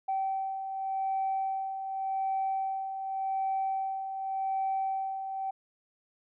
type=beating tone pair; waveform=sine; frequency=771 / 771.87 Hz; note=G5 / G5; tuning=-29 / -27 cents; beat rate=0.87 Hz; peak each=-37 / -29 dBFS; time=0.08-5.51 s; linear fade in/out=10 ms; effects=tanh soft clip ceiling -23 dBFS